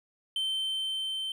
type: tone with level ramp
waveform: triangle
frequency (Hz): 3100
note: G7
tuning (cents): -20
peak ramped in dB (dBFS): -26 to -30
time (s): 0.36-1.32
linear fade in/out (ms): 2
effects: none